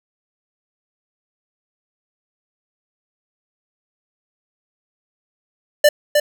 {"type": "tone with echo", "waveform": "square", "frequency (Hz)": 592, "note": "D5", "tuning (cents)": 14, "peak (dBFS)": -8, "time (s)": [5.84, 5.89], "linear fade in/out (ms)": 5, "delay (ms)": 310, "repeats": 1, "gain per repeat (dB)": -4, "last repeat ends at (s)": 6.2, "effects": []}